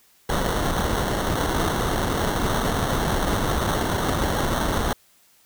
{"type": "noise with sample-and-hold", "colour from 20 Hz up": "pink", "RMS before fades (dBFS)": -23, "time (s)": [0.29, 4.93], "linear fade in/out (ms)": 2, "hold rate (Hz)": 2450, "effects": ["white hiss -58 dBFS RMS until 5.45 s"]}